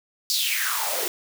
white noise with high-pass filter sweep, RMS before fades -25 dBFS, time 0.3-1.08 s, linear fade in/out 0 ms, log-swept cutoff 4900 to 360 Hz, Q 5.4, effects none

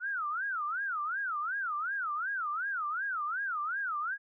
sine tone with vibrato, 1389 Hz, F6, 10 cents flat, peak -31 dBFS, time 0-4.18 s, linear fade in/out 50 ms, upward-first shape sine, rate 2.7 Hz, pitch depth 290 cents each way, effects none

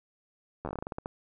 slowing click train, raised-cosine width 1 ms, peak -21 dBFS, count 13, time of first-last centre 0.65-1.059 s, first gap 11 ms, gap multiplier 1.19, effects none

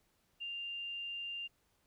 sine tone, 2793 Hz, F7, 1 cent flat, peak -39 dBFS, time 0.4-1.48 s, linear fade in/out 20 ms, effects pink hiss -75 dBFS RMS until 1.86 s

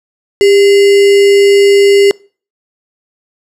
sine tone with sample-and-hold, 399.6 Hz, G4, 33 cents sharp, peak -3 dBFS, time 0.41-2.11 s, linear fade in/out 0 ms, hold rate 2450 Hz, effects noise-tail reverb RT60 0.4 s tail -25 dB re dry + low-pass 8000 Hz 12 dB/octave

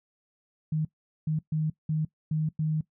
sine tone bursts at uneven times, 155.56 Hz, D#3, in tune, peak -24 dBFS, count 6, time 0.72-0.85 / 1.27-1.39 / 1.52-1.7 / 1.89-2.05 / 2.31-2.49 / 2.59-2.81 s, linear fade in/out 5 ms, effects noise-tail reverb RT60 0.1 s tail -19 dB re dry

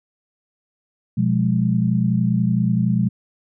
sine chord, F diminished, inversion second, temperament equal with one note detuned, 123.47 / 177.15 / 207.7 Hz, Cb3 / F3 / Ab3, 0 / +25 / 0 cents, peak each -20 dBFS, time 1.17-3.09 s, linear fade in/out 10 ms, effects none

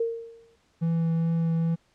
sine tone with exponential decay, 460 Hz, A#4, 23 cents flat, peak -21 dBFS, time 0-0.56 s, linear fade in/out 5 ms, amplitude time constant 120 ms
triangle tone with vibrato, 165.2 Hz, E3, 4 cents sharp, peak -20 dBFS, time 0.81-1.76 s, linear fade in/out 20 ms, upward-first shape triangle, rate 2.4 Hz, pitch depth 10 cents each way
effects pink hiss -66 dBFS RMS until 1.94 s + low-pass 7000 Hz 12 dB/octave

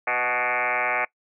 sine tone with frequency modulation, 1480 Hz, F#6, in tune, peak -21 dBFS, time 0.07-1.05 s, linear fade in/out 5 ms, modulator 123 Hz, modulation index 7.4, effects noise-tail reverb RT60 0.1 s tail -22 dB re dry

